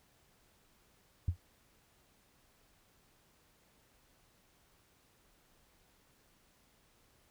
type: tone with exponential decay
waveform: sine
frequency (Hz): 87.31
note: F2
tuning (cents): 0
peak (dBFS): -24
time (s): 1.28-1.37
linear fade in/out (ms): 5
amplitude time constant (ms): 19
effects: tanh soft clip ceiling -23 dBFS + pink hiss -69 dBFS RMS until 7.3 s